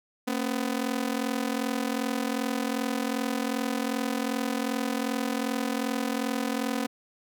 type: ring-modulated tone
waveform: sawtooth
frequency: 250.2 Hz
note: B3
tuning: 23 cents sharp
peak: -20 dBFS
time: 0.27-6.87 s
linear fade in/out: 10 ms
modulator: 21.3 Hz
effects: none